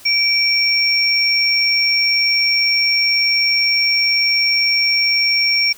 sine tone pair together, 2321 / 5520 Hz, D7 / F8, -21 / -21 cents, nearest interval octave + minor third, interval 1500 cents, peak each -16 / -15 dBFS, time 0.05-5.73 s, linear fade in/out 10 ms, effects white hiss -42 dBFS RMS until 5.77 s

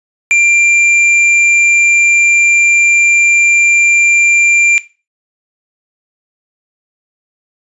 sine tone with tanh clipping, 2375 Hz, D7, 19 cents sharp, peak -7 dBFS, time 0.31-4.78 s, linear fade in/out 0 ms, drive 10 dB, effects noise-tail reverb RT60 0.3 s tail -17 dB re dry + resampled to 24000 Hz

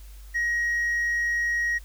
sine tone with tanh clipping, 1890 Hz, A#6, 23 cents sharp, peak -23 dBFS, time 0.34-1.79 s, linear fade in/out 20 ms, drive 1 dB, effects added 50 Hz sine -41 dBFS peak until 1.84 s + white hiss -55 dBFS RMS until 1.84 s

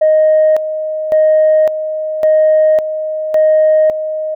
sine tone with tremolo, 622.3 Hz, D#5, in tune, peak -5 dBFS, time 0.01-4.35 s, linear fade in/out 10 ms, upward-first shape square, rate 0.9 Hz, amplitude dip 70%, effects tanh soft clip ceiling -3 dBFS

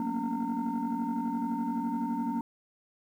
sine tone cluster, 185.6 / 227.7 / 239.5 / 281.8 / 914 Hz, F#3 / A#3 / A#3 / C#4 / A#5, +6 / -40 / +47 / +29 / -34 cents, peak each -40 / -34 / -32 / -34 / -34 dBFS, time 0-2.41 s, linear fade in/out 2 ms, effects tanh soft clip ceiling -23 dBFS + 10-bit

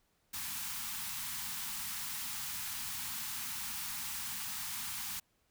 white band-stop noise, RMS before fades -40 dBFS, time 0.33-5.2 s, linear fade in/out 10 ms, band 260 to 790 Hz, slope 96 dB/octave, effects pink hiss -75 dBFS RMS until 5.5 s

